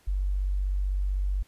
sine tone, 47.91 Hz, G1, 39 cents flat, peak -24 dBFS, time 0.07-1.43 s, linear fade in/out 10 ms, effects pink hiss -62 dBFS RMS until 1.47 s + resampled to 32000 Hz

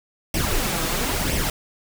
pink noise with flanger, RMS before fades -23 dBFS, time 0.34-1.5 s, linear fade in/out 2 ms, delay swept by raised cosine 0.35 to 6.25 ms, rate 1 Hz, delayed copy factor +0.6, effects none

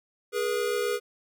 square tone pair together, 414.1 / 481.5 Hz, G#4 / B4, -5 / -44 cents, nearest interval minor third, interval 261 cents, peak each -29 / -29 dBFS, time 0.32-1 s, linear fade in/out 50 ms, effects none

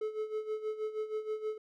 triangle tone with tremolo, 431.7 Hz, A4, 33 cents flat, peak -29 dBFS, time 0.01-1.58 s, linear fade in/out 5 ms, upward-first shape sine, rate 6.3 Hz, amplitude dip 75%, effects none

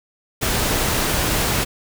pink noise, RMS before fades -20 dBFS, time 0.41-1.65 s, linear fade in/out 20 ms, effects none

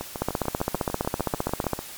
two click trains, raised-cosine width 1 ms, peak -16 / -9 dBFS, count 13 / 24, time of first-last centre 0.01-1.79 / 0.22-1.733 s, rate 6.74 / 15.2 Hz, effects white hiss -40 dBFS RMS until 1.97 s + MP3 96 kbps

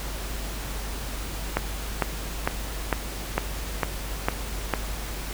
click train, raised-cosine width 0.5 ms, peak -6 dBFS, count 8, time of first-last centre 1.57-4.737 s, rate 2.21 Hz, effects added 50 Hz sine -32 dBFS peak until 5.33 s + pink hiss -36 dBFS RMS until 5.33 s

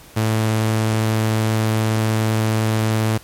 sawtooth tone, 110 Hz, A2, in tune, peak -12 dBFS, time 0.16-3.18 s, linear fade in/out 10 ms, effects pink hiss -44 dBFS RMS until 3.23 s + MP3 64 kbps

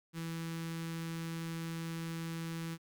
sawtooth tone with notch filter, 164.81 Hz, E3, in tune, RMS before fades -40 dBFS, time 0.13-2.78 s, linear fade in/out 50 ms, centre 650 Hz, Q 0.91, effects Opus 48 kbps

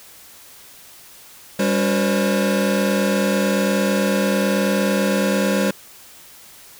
square tone cluster, 198.7 / 284.2 / 363.5 / 486 / 535 Hz, G3 / C#4 / F#4 / B4 / C5, +24 / +43 / -31 / -28 / +38 cents, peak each -20 / -28 / -29 / -27 / -23 dBFS, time 1.59-5.71 s, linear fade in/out 5 ms, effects white hiss -44 dBFS RMS until 6.79 s

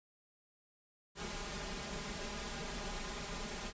pink noise with comb filter, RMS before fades -42 dBFS, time 1.15-3.73 s, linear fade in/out 50 ms, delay 4.9 ms, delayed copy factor +1, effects resampled to 16000 Hz

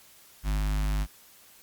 square tone with notch filter, 50.9 Hz, G#1, 34 cents flat, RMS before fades -27 dBFS, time 0.43-1.07 s, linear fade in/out 50 ms, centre 450 Hz, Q 0.82, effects white hiss -55 dBFS RMS until 1.62 s + Opus 48 kbps

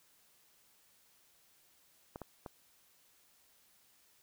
clicks, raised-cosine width 1 ms, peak -29 dBFS, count 3, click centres 2.159 / 2.217 / 2.462 s, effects white hiss -68 dBFS RMS until 4.22 s

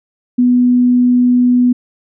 sine tone, 246.9 Hz, B3, in tune, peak -7 dBFS, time 0.38-1.73 s, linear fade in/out 10 ms, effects none

